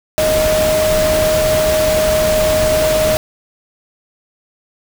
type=tone in noise; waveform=sine; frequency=622.3 Hz; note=D#5; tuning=in tune; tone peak=-12 dBFS; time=0.18-3.17 s; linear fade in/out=0 ms; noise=pink; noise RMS=-19 dBFS; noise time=0.18-3.17 s; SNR=+4 dB; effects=none